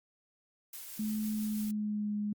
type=noise with tremolo; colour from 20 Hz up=blue; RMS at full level=-44 dBFS; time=0.73-1.71 s; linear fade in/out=2 ms; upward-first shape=triangle; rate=6 Hz; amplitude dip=30%
type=tone with pitch glide; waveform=sine; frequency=214.9 to 208.1 Hz; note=A3 to G#3; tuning=-41 to +4 cents; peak=-31 dBFS; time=0.99-2.33 s; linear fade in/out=5 ms; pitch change=-55 cents; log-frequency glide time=1.33-2.15 s
effects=Opus 48 kbps